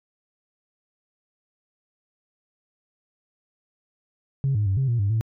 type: tone with pitch steps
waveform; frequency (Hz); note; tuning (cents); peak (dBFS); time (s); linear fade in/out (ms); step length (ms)
sine; 136.5 / 104.6 / 96.5 / 133.9 / 118.5 / 100.2 / 111.3; C#3 / G#2 / G2 / C3 / A#2 / G2 / A2; -26 / +13 / -27 / +40 / +29 / +38 / +20; -18; 4.44-5.21; 0; 110
effects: tanh soft clip ceiling -16 dBFS